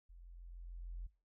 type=tone with level ramp; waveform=sine; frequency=43.28 Hz; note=F1; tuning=15 cents flat; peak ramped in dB=-54 to -40 dBFS; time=0.09-1.07 s; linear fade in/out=10 ms; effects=noise-tail reverb RT60 0.3 s tail -19 dB re dry + tanh soft clip ceiling -37 dBFS